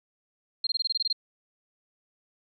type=tone bursts; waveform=sine; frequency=4196 Hz; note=C8; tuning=4 cents sharp; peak=-23 dBFS; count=10; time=0.64-1.128 s; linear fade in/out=5 ms; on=29 ms; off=22 ms; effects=none